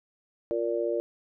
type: chord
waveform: sine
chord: Bb major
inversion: second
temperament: just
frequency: 349.6 / 466.2 / 582.7 Hz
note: F4 / Bb4 / D5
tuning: +2 / 0 / -14 cents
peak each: -30 dBFS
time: 0.51-1 s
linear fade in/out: 0 ms
effects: none